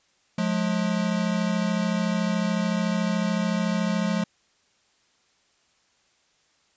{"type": "tone pair together", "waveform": "square", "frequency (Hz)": [178.44, 212.2], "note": ["F3", "G#3"], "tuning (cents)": [38, 38], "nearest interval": "minor third", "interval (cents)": 300, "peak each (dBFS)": -26, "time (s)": [0.38, 4.24], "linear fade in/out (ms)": 5, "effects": ["white hiss -65 dBFS RMS until 6.76 s", "resampled to 16000 Hz"]}